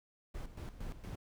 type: noise with tremolo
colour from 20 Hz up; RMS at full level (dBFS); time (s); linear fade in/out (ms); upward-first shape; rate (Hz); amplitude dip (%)
brown; -42; 0.34-1.16; 10; square; 4.3; 70
effects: none